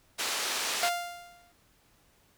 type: band-pass noise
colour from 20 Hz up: white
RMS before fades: -32 dBFS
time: 0.18-0.9 s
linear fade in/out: 20 ms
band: 390 to 6200 Hz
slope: 12 dB/octave
type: tone with exponential decay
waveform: sawtooth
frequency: 698.5 Hz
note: F5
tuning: in tune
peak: -20 dBFS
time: 0.83-1.52 s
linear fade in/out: 1 ms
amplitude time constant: 150 ms
effects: pink hiss -65 dBFS RMS until 2.37 s